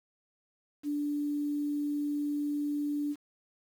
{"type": "tone with quantisation", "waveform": "sine", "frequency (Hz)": 292.1, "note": "D4", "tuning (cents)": -9, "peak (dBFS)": -29, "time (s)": [0.83, 3.16], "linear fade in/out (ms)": 50, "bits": 9, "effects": []}